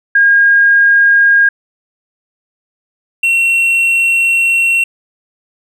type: tone pair in turn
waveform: sine / triangle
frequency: 1624 / 2724 Hz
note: G#6 / F7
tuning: -39 / -44 cents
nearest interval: major sixth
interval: 895 cents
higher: second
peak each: -5 / -7 dBFS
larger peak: first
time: 0.15-1.49 / 3.23-4.84 s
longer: second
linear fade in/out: 5 ms
effects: none